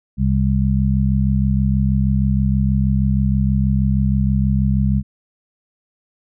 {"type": "harmonic tone", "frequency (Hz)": 66.3, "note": "C2", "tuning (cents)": 23, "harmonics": [1, 2, 3], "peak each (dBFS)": [-18, -18, -18], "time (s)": [0.17, 5.03], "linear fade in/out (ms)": 50, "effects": []}